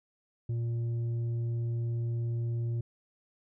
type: tone with tanh clipping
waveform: sine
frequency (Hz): 117.1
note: A#2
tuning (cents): +8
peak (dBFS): -30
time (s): 0.49-2.81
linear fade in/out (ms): 5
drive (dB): 5
effects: none